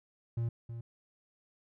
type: tone with echo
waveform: triangle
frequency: 116.54 Hz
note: A#2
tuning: in tune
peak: -28 dBFS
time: 0.37-0.49 s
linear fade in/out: 5 ms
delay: 320 ms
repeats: 1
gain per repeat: -9 dB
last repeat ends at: 0.81 s
effects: none